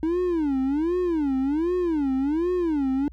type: tone with vibrato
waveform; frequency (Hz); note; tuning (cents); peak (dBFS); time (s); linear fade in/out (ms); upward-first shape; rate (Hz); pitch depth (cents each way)
triangle; 308.9; D#4; -12; -19; 0.03-3.08; 0; sine; 1.3; 280
effects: added 60 Hz sine -41 dBFS peak until 3.12 s